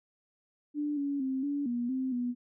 sine tone with pitch steps, 294.7 / 282.5 / 264 / 285.6 / 240.4 / 260.8 / 244.5 Hz, D4 / C#4 / C4 / D4 / B3 / C4 / B3, +6 / +33 / +16 / -48 / -46 / -5 / -17 cents, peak -29 dBFS, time 0.74-2.35 s, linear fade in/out 50 ms, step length 230 ms, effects none

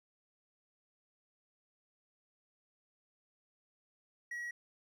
triangle tone, 1914 Hz, A#6, 45 cents sharp, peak -37 dBFS, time 4.31-4.51 s, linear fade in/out 5 ms, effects none

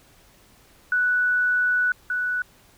sine tone pair in turn, 1480 / 1480 Hz, F#6 / F#6, 0 / 0 cents, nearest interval unison, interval 0 cents, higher neither, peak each -18 / -22 dBFS, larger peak first, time 0.92-1.92 / 2.1-2.42 s, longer first, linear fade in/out 2 ms, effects pink hiss -55 dBFS RMS until 2.77 s

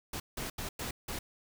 pink noise bursts at uneven times, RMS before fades -38 dBFS, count 5, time 0.13-0.2 / 0.37-0.5 / 0.58-0.69 / 0.79-0.91 / 1.08-1.19 s, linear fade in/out 5 ms, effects none

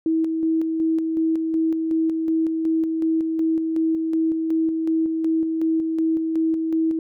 sine tone with tremolo, 322.7 Hz, E4, 37 cents flat, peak -17 dBFS, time 0.06-6.99 s, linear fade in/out 2 ms, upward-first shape square, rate 2.7 Hz, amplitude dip 35%, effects none

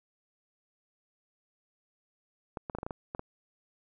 clicks, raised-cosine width 1 ms, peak -22 dBFS, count 9, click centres 2.572 / 2.698 / 2.75 / 2.786 / 2.831 / 2.865 / 2.908 / 3.149 / 3.194 s, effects none

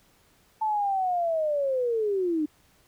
sine linear sweep, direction down, 882 to 293.7 Hz, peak -23 dBFS, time 0.61-2.46 s, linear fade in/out 10 ms, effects pink hiss -62 dBFS RMS until 2.87 s

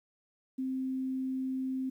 sine tone, 261.6 Hz, C4, in tune, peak -31 dBFS, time 0.58-1.9 s, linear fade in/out 10 ms, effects 11-bit

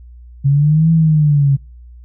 sine exponential two-way sweep, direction up then down, 136.4 to 164.81 to 136.4 Hz, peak -8 dBFS, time 0.44-1.57 s, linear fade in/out 20 ms, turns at 0.91 s, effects noise-tail reverb RT60 0.3 s tail -25 dB re dry + added 60 Hz sine -35 dBFS peak until 2.04 s

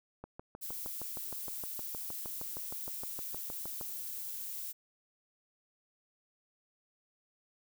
click train, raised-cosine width 1 ms, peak -30 dBFS, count 24, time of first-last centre 0.24-3.811 s, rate 6.44 Hz
violet noise, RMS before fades -41 dBFS, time 0.61-4.73 s, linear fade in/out 20 ms
effects none

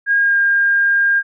sine tone with pitch glide, 1628 to 1609.3 Hz, G#6 to G6, -35 to +45 cents, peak -11 dBFS, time 0.06-1.23 s, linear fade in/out 50 ms, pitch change -20 cents, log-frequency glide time 0.18-0.38 s, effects none

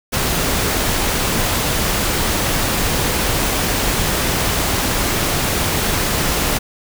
pink noise, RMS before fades -18 dBFS, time 0.12-6.59 s, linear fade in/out 20 ms, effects none

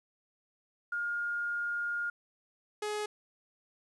sine / sawtooth tone pair in turn, 1418 / 420.6 Hz, F6 / G#4, +26 / +22 cents, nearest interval octave + major sixth, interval 2104 cents, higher first, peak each -31 / -29 dBFS, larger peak second, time 0.92-2.1 / 2.82-3.06 s, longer first, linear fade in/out 5 ms, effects resampled to 24000 Hz + 11-bit

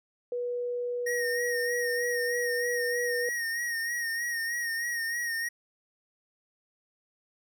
sine tone, 487.1 Hz, B4, 24 cents flat, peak -29 dBFS, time 0.32-3.29 s, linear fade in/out 2 ms
square tone with vibrato, 1864.7 Hz, A#6, in tune, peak -30 dBFS, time 1.06-5.49 s, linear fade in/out 10 ms, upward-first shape sine, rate 3.2 Hz, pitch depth 44 cents each way
effects none

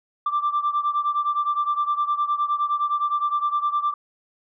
sine beating tone pair, 1174.7 / 1184.4 Hz, D6 / D6, 0 / +14 cents, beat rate 9.7 Hz, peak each -21 / -24 dBFS, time 0.26-3.94 s, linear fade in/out 5 ms, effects tanh soft clip ceiling -15 dBFS

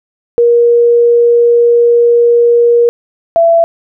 sine tone pair in turn, 473.6 / 669.8 Hz, A#4 / E5, +27 / +27 cents, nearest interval tritone, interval 600 cents, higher second, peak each -4 dBFS, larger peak neither, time 0.38-2.89 / 3.36-3.64 s, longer first, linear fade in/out 0 ms, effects none

